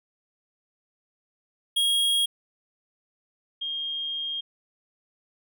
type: tone pair in turn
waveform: square / sine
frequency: 3278 / 3227 Hz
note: G#7 / G7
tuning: -23 / +50 cents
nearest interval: unison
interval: 27 cents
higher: first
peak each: -21 / -28 dBFS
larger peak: first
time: 1.76-2.26 / 3.61-4.41 s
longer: second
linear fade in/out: 10 ms
effects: none